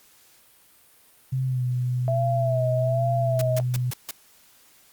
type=tone with pitch glide; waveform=sine; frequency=130.8 to 124.75 Hz; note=C3 to B2; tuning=0 to +18 cents; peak=-22 dBFS; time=1.32-3.91 s; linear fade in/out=10 ms; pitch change=-82 cents; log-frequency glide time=1.45-1.64 s
type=tone with vibrato; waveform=sine; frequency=658 Hz; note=E5; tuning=3 cents flat; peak=-23 dBFS; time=2.08-3.6 s; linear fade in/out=0 ms; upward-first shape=sine; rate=1.2 Hz; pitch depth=67 cents each way
type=noise bursts; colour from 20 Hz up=white; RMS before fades=-32 dBFS; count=5; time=3.39-4.11 s; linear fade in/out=2 ms; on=24 ms; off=150 ms
effects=white hiss -56 dBFS RMS until 4.92 s + Opus 48 kbps